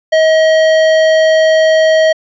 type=tone with hard clipping; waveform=sine; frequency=635 Hz; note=D#5; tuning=35 cents sharp; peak=-8 dBFS; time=0.12-2.13 s; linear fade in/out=10 ms; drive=13 dB; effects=resampled to 16000 Hz